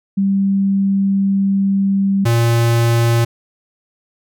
sine / square tone pair in turn, 196 / 116.85 Hz, G3 / A#2, 0 / +5 cents, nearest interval major sixth, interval 895 cents, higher first, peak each -12 dBFS, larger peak neither, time 0.17-2.25 / 2.25-3.25 s, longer first, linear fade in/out 10 ms, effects none

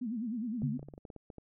sine tone with vibrato, 229.8 Hz, A#3, 25 cents flat, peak -33 dBFS, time 0.01-0.78 s, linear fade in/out 10 ms, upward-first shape sine, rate 9.7 Hz, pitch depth 170 cents each way
clicks, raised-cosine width 2 ms, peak -33 dBFS, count 11, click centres 0.62 / 0.794 / 0.829 / 0.886 / 0.938 / 0.979 / 1.052 / 1.102 / 1.163 / 1.302 / 1.383 s
sine tone with exponential decay, 142.4 Hz, C#3, 47 cents sharp, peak -27 dBFS, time 0.63-0.99 s, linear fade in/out 5 ms, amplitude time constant 77 ms
effects none

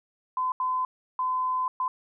sine tone bursts at uneven times, 1020 Hz, C6, 44 cents flat, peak -24 dBFS, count 4, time 0.37-0.52 / 0.6-0.85 / 1.19-1.68 / 1.8-1.88 s, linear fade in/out 2 ms, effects none

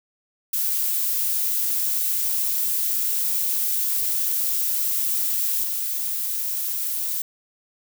violet noise with level steps, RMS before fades -23 / -26 dBFS, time 0.53-7.22 s, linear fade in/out 5 ms, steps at 5.63 s, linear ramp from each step 10 ms, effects none

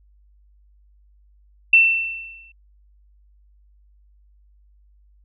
sine tone with exponential decay, 2685 Hz, E7, 31 cents sharp, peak -7 dBFS, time 1.73-2.52 s, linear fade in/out 5 ms, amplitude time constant 170 ms, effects added 50 Hz sine -52 dBFS peak until 5.24 s

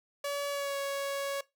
sawtooth tone with pitch glide, 569 to 557 Hz, C#5 to C#5, +45 to +8 cents, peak -28 dBFS, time 0.24-1.41 s, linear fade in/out 5 ms, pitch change -37 cents, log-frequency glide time 0.49-0.77 s, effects noise-tail reverb RT60 0.2 s tail -20 dB re dry

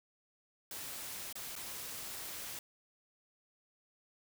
white noise with dropouts, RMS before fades -44 dBFS, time 0.71-2.59 s, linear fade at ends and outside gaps 2 ms, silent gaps 1.327-1.354 / 1.555-1.562 s, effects none

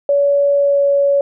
sine tone with pitch glide, 567 to 562.4 Hz, C#5 to C#5, +39 to +25 cents, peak -10 dBFS, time 0.09-1.21 s, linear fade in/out 2 ms, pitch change -14 cents, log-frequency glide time 0.55-0.88 s, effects none

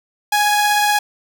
sawtooth tone pair together, 830.6 / 1677.6 Hz, G#5 / G#6, 0 / +17 cents, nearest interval octave, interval 1217 cents, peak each -10 / -20 dBFS, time 0.32-0.99 s, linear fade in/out 5 ms, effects none

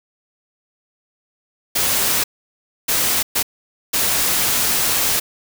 white noise bursts at uneven times, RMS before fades -18 dBFS, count 4, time 1.75-2.24 / 2.88-3.23 / 3.35-3.43 / 3.93-5.2 s, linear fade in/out 10 ms, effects none

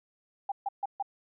sine tone bursts, 798 Hz, G5, 31 cents sharp, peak -28 dBFS, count 4, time 0.49-1.026 s, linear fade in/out 5 ms, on 29 ms, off 140 ms, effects none

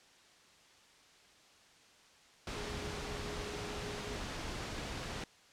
sine tone in noise, 415.3 Hz, G#4, in tune, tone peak -46 dBFS, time 2.56-4.16 s, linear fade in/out 2 ms, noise pink, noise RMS -41 dBFS, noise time 2.47-5.24 s, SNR -8 dB, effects white hiss -62 dBFS RMS until 5.52 s + low-pass 6000 Hz 12 dB/octave

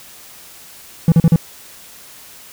triangle tone bursts, 164.81 Hz, E3, in tune, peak -4 dBFS, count 4, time 1.08-1.36 s, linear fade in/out 2 ms, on 40 ms, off 40 ms, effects white hiss -40 dBFS RMS until 2.52 s

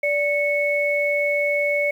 sine tone pair together, 582.7 / 2207 Hz, D5 / C#7, -14 / -8 cents, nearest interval octave + major seventh, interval 2306 cents, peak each -21 dBFS, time 0.03-1.91 s, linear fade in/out 5 ms, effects 8-bit

